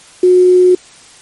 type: tone with quantisation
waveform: sine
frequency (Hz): 363.7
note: F#4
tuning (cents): -30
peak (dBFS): -4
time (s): 0.23-0.75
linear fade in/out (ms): 5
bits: 5
effects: white hiss -40 dBFS RMS until 1.21 s + MP3 48 kbps